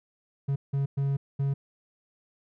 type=tone bursts at uneven times; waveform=triangle; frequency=138.59 Hz; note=C#3; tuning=in tune; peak=-22 dBFS; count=4; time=0.48-0.56 / 0.73-0.86 / 0.97-1.17 / 1.39-1.54 s; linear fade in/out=10 ms; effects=none